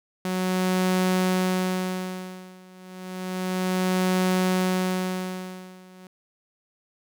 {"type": "tone with tremolo", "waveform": "sawtooth", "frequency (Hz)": 184.7, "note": "F#3", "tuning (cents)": -3, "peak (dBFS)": -16, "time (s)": [0.25, 6.07], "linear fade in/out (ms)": 2, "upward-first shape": "sine", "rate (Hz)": 0.31, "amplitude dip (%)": 95, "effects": []}